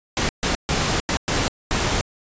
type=noise bursts at uneven times; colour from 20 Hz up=pink; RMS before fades=-21 dBFS; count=6; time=0.17-0.29 / 0.43-0.55 / 0.69-1 / 1.09-1.17 / 1.28-1.48 / 1.71-2.01 s; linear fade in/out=0 ms; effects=resampled to 16000 Hz